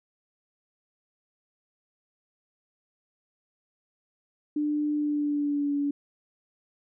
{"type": "tone with pitch glide", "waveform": "sine", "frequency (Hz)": [297.5, 285.9], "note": ["D4", "D4"], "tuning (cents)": [22, -46], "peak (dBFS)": -24, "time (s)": [4.56, 5.91], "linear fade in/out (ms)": 5, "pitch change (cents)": -68, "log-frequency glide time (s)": [4.95, 5.74], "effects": []}